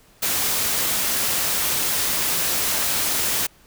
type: noise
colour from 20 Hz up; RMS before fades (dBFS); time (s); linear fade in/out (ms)
white; -22; 0.22-3.47; 10
effects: pink hiss -54 dBFS RMS until 3.66 s